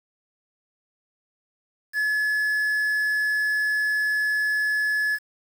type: tone with quantisation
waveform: triangle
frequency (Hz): 1709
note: G#6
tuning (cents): +49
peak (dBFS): -19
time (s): 1.93-5.19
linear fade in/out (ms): 50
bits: 7
effects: none